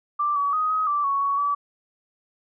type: tone with pitch steps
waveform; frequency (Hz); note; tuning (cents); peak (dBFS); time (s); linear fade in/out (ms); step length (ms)
sine; 1177 / 1137 / 1251 / 1264 / 1168 / 1112 / 1119 / 1149; D6 / C#6 / D#6 / D#6 / D6 / C#6 / C#6 / D6; +3 / +44 / +9 / +27 / -10 / +5 / +16 / -38; -20; 0.19-1.55; 10; 170
effects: none